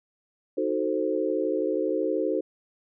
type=chord; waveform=sine; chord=D# diminished seventh; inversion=none; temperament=equal with one note detuned; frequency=311.1 / 370 / 442.5 / 523.3 Hz; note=D#4 / F#4 / A4 / C5; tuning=0 / 0 / +10 / 0 cents; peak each=-29 dBFS; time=0.57-2.41 s; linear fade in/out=10 ms; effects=none